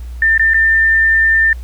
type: tone with dropouts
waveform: sine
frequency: 1795 Hz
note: A6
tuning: 34 cents sharp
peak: -8 dBFS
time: 0.22-1.53 s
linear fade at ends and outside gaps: 2 ms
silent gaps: 0.378-0.395 / 0.536-0.543 s
effects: added 60 Hz sine -24 dBFS peak until 1.63 s + pink hiss -47 dBFS RMS until 1.63 s

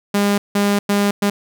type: tone bursts at uneven times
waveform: sawtooth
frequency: 202.7 Hz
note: G#3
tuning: 42 cents flat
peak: -10 dBFS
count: 4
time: 0.14-0.38 / 0.55-0.79 / 0.89-1.11 / 1.22-1.3 s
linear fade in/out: 5 ms
effects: none

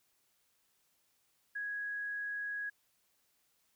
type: tone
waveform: sine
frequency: 1661.2 Hz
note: G#6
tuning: in tune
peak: -36 dBFS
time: 1.55-2.7 s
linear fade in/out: 10 ms
effects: white hiss -75 dBFS RMS until 3.75 s

